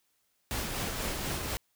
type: noise with tremolo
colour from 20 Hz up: pink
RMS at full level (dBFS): -33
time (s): 0.51-1.57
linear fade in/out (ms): 0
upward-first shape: sine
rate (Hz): 4.1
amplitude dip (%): 30
effects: white hiss -74 dBFS RMS until 1.75 s